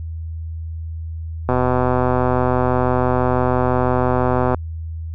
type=click train; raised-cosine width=1 ms; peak=-4 dBFS; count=386; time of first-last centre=1.49-4.546 s; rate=126 Hz; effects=added 81 Hz sine -25 dBFS peak until 5.14 s